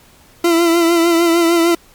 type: tone with vibrato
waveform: 40% pulse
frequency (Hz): 337.5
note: E4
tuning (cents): +41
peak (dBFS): -9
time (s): 0.44-1.75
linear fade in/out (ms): 5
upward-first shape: triangle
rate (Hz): 6.6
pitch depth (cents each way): 50
effects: pink hiss -47 dBFS RMS until 1.94 s + MP3 96 kbps